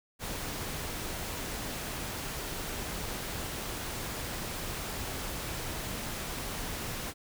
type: noise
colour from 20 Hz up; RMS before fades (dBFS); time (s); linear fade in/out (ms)
pink; -37; 0.19-7.14; 50
effects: none